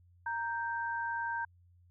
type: tone pair together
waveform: sine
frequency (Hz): 930.5 / 1568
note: A#5 / G6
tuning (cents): -3 / 0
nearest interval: major sixth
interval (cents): 903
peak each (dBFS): -35 / -36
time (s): 0.26-1.45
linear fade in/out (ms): 5
effects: added 88 Hz sine -60 dBFS peak until 1.9 s